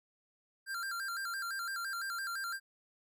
square tone with vibrato, 1480 Hz, F#6, in tune, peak -37 dBFS, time 0.66-2.6 s, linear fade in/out 50 ms, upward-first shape square, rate 5.9 Hz, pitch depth 120 cents each way, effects none

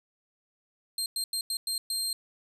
25% pulse tone bursts at uneven times, 4186 Hz, C8, in tune, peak -24 dBFS, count 6, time 0.98-1.06 / 1.16-1.24 / 1.33-1.41 / 1.5-1.57 / 1.67-1.78 / 1.9-2.13 s, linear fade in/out 2 ms, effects none

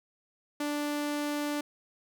sawtooth tone, 293.5 Hz, D4, 1 cent flat, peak -26 dBFS, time 0.6-1.61 s, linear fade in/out 5 ms, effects none

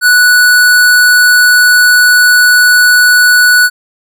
square tone, 1477 Hz, F#6, 3 cents flat, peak -4 dBFS, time 0.01-3.7 s, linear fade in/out 50 ms, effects none

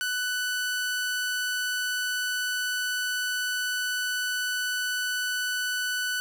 sawtooth tone, 1492 Hz, F#6, 14 cents sharp, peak -23 dBFS, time 0.01-6.2 s, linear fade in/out 0 ms, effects none

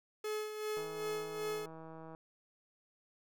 45% pulse tone with tremolo, 427.1 Hz, G#4, 48 cents sharp, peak -35 dBFS, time 0.24-1.66 s, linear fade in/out 5 ms, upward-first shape sine, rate 2.6 Hz, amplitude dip 55%
click train, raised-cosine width 1 ms, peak -37 dBFS, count 223, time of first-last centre 0.77-2.149 s, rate 161 Hz
effects none

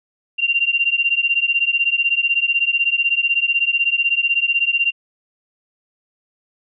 sine beating tone pair, 2764 / 2780 Hz, F7 / F7, -19 / -9 cents, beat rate 16 Hz, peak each -18 dBFS, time 0.38-4.92 s, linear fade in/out 20 ms, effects none

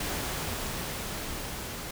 pink noise with level ramp, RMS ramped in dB -32 to -38 dBFS, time 0-1.91 s, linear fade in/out 5 ms, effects none

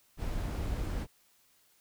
brown noise, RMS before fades -34 dBFS, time 0.17-1.07 s, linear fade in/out 50 ms, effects white hiss -67 dBFS RMS until 1.8 s

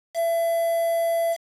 triangle tone with quantisation, 670 Hz, E5, 28 cents sharp, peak -18 dBFS, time 0.14-1.37 s, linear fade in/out 50 ms, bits 6, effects resampled to 32000 Hz

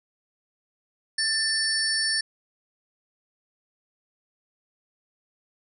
sine tone cluster, 1773 / 4513 / 5400 / 9280 Hz, A6 / C#8 / E8 / D9, +13 / +30 / +41 / -22 cents, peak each -27 / -28 / -27 / -31 dBFS, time 1.18-2.21 s, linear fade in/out 5 ms, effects none

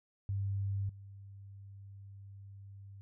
sine tone with level steps, 98.8 Hz, G2, 14 cents sharp, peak -32 / -48 dBFS, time 0.29-3.01 s, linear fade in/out 0 ms, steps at 0.89 s, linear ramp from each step 5 ms, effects none

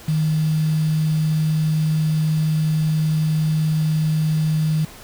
sine tone with quantisation, 156.1 Hz, D#3, 6 cents sharp, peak -16 dBFS, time 0.08-4.85 s, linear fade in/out 5 ms, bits 6, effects pink hiss -41 dBFS RMS until 5.03 s

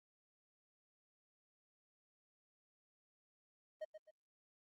triangle tone with echo, 623 Hz, D#5, 2 cents sharp, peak -39 dBFS, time 3.81-3.85 s, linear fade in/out 10 ms, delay 130 ms, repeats 2, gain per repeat -9 dB, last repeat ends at 4.11 s, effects Opus 24 kbps

